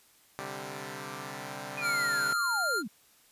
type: chord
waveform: 5% pulse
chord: C suspended second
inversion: none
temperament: equal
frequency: 130.81 / 146.83 / 196 Hz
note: C3 / D3 / G3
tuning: 0 / 0 / 0 cents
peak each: -31 dBFS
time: 0.39-2.33 s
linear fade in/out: 0 ms
type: linear sweep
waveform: sine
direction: down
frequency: 2511 to 175.7 Hz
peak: -34 dBFS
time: 1.77-2.88 s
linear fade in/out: 10 ms
type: tone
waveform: square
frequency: 1396.9 Hz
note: F6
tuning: in tune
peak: -28 dBFS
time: 1.81-2.83 s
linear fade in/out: 50 ms
effects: white hiss -62 dBFS RMS until 3.31 s + resampled to 32000 Hz